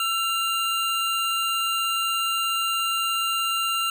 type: tone pair together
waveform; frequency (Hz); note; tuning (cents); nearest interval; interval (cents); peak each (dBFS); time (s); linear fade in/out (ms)
square; 1341.6 / 2794; E6 / F7; +30 / 0; octave + minor second; 1270; -26; 0-3.9; 2
effects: none